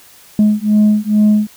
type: beating tone pair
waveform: sine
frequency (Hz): 210 / 212.3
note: G#3 / G#3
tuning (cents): +19 / +38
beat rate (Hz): 2.3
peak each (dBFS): -10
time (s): 0.39-1.47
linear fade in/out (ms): 2
effects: tanh soft clip ceiling -5 dBFS + white hiss -43 dBFS RMS until 1.56 s